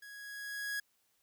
45% pulse tone with level ramp, 1661.2 Hz, G#6, in tune, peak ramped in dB -49 to -34 dBFS, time 0.02-0.8 s, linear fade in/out 5 ms, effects white hiss -75 dBFS RMS until 1.22 s

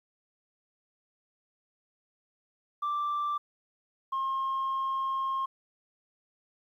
sine tone pair in turn, 1174.7 / 1070.1 Hz, D6 / C6, 0 / +39 cents, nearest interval major second, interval 161 cents, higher first, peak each -26 dBFS, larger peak neither, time 2.82-3.38 / 4.12-5.46 s, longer second, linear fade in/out 10 ms, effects tanh soft clip ceiling -26 dBFS + 11-bit

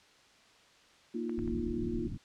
sine chord, Bb suspended fourth, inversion none, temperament equal, 233.1 / 311.1 / 349.2 Hz, Bb3 / Eb4 / F4, 0 / 0 / 0 cents, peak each -36 / -40 / -37 dBFS, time 1.14-2.08 s, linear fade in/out 10 ms
clicks, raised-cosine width 0.5 ms, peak -34 / -36 / -39 dBFS, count 3, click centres 1.295 / 1.39 / 1.477 s
pink low-pass noise, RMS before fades -39 dBFS, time 1.37-2.18 s, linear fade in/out 20 ms, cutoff 300 Hz, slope 48 dB/octave
effects white hiss -61 dBFS RMS until 2.24 s + low-pass 5000 Hz 12 dB/octave

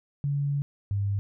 sine tone pair in turn, 142.2 / 100.14 Hz, C#3 / G2, +45 / +37 cents, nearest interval tritone, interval 608 cents, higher first, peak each -24 dBFS, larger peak neither, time 0.24-0.62 / 0.91-1.19 s, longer first, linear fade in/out 0 ms, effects none

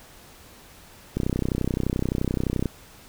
click train, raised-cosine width 3 ms, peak -11 dBFS, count 48, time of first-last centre 1.17-2.657 s, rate 31.6 Hz, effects pink hiss -49 dBFS RMS until 3.08 s

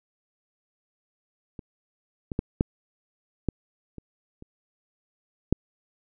clicks, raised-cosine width 3 ms, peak -25 / -18 / -12 / -7 / -11 / -26 / -30 / -6 dBFS, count 8, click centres 1.592 / 2.318 / 2.391 / 2.609 / 3.487 / 3.983 / 4.424 / 5.526 s, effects none

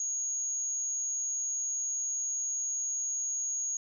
sine tone, 6645 Hz, G#8, in tune, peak -30 dBFS, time 0-3.77 s, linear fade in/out 2 ms, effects 11-bit

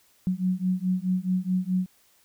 sine beating tone pair, 181.9 / 186.6 Hz, F#3 / F#3, -29 / +15 cents, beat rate 4.7 Hz, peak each -26 dBFS, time 0.27-1.86 s, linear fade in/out 0 ms, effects white hiss -62 dBFS RMS until 2.24 s

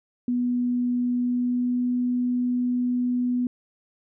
sine tone with pitch glide, 245.3 to 246.9 Hz, B3 to B3, -12 to 0 cents, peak -21 dBFS, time 0.28-3.47 s, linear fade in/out 2 ms, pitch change +12 cents, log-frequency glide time 1.14-1.87 s, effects none

